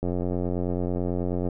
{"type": "click train", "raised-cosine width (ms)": 2, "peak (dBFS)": -15, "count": 131, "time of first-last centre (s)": [0.03, 1.487], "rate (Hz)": 89.2, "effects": []}